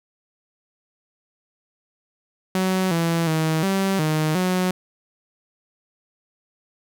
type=tone with pitch steps; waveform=sawtooth; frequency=187.2 / 166.9 / 158.8 / 193.6 / 155.3 / 183.4 Hz; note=F#3 / E3 / D#3 / G3 / D#3 / F#3; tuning=+20 / +22 / +36 / -21 / -3 / -15 cents; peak=-15 dBFS; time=2.55-4.71 s; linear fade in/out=2 ms; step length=360 ms; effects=none